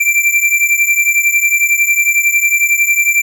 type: beating tone pair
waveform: square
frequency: 2349 / 2360 Hz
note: D7 / D7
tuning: 0 / +8 cents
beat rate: 11 Hz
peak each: -12 / -15 dBFS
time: 0-3.22 s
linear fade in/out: 10 ms
effects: none